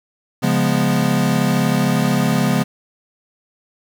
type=chord; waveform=square; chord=C# dominant seventh; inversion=none; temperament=equal; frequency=138.59 / 174.61 / 207.7 / 246.9 Hz; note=C#3 / E#3 / G#3 / B3; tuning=0 / 0 / 0 / 0 cents; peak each=-21 dBFS; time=0.42-2.64 s; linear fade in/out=20 ms; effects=7-bit